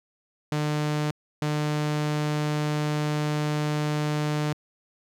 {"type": "tone bursts at uneven times", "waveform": "sawtooth", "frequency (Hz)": 150, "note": "D3", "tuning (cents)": 37, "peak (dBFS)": -20, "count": 2, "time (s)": [[0.52, 1.11], [1.42, 4.53]], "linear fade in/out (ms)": 2, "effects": ["low-pass 8000 Hz 12 dB/octave", "10-bit"]}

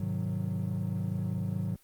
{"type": "chord", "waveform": "triangle", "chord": "Ab dominant seventh", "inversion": "none", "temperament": "equal with one note detuned", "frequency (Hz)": [103.83, 128.71, 155.56, 185], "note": ["Ab2", "C3", "Eb3", "Gb3"], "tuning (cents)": [0, -28, 0, 0], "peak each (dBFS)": [-32, -36, -34, -32], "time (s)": [0, 1.76], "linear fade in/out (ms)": 5, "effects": ["white hiss -63 dBFS RMS until 1.83 s", "Opus 24 kbps"]}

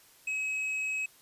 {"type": "tone with hard clipping", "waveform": "triangle", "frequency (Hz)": 2556, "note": "D#7", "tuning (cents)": 46, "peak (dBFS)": -31, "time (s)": [0.27, 1.06], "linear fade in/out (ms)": 5, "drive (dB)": 7, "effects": ["white hiss -59 dBFS RMS until 1.21 s", "resampled to 32000 Hz"]}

